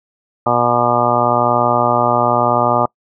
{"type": "harmonic tone", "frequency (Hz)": 120.8, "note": "B2", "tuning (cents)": -38, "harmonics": [1, 2, 3, 4, 5, 6, 7, 8, 9, 10], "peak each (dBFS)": [-24, -23, -24, -24, -18, -19, -19, -22, -24, -18], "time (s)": [0.46, 2.86], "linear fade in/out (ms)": 5, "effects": ["noise-tail reverb RT60 0.1 s tail -26 dB re dry"]}